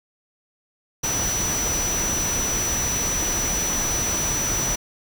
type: tone in noise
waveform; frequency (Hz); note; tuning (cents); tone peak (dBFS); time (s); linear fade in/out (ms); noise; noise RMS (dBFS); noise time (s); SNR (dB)
sine; 5920; F#8; 0; -23; 1.03-4.76; 10; pink; -27; 1.03-4.76; +1
effects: none